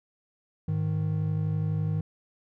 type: tone pair together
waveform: triangle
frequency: 104.2 / 156.12 Hz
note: G#2 / D#3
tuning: +6 / +6 cents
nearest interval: perfect fifth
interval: 700 cents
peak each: -27 / -25 dBFS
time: 0.68-2.01 s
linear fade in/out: 5 ms
effects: none